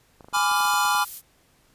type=clicks; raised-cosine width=1 ms; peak=-31 dBFS; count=11; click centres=0.208 / 0.245 / 0.285 / 0.328 / 0.368 / 0.515 / 0.606 / 0.654 / 0.738 / 0.854 / 0.95 s
type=chord; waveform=square; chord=G# diminished seventh; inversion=none; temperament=equal with one note detuned; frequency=830.6 / 998.1 / 1174.7 / 1396.9 Hz; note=G#5 / B5 / D6 / F6; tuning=0 / +18 / 0 / 0 cents; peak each=-26 dBFS; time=0.33-1.05 s; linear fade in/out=20 ms
type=noise; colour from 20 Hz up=violet; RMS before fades=-34 dBFS; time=0.52-1.22 s; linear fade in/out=50 ms
effects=pink hiss -61 dBFS RMS until 1.74 s + resampled to 32000 Hz